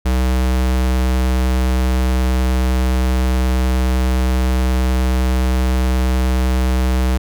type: tone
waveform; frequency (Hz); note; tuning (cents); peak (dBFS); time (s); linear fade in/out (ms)
square; 63.6; C2; -48; -14; 0.05-7.18; 10
effects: none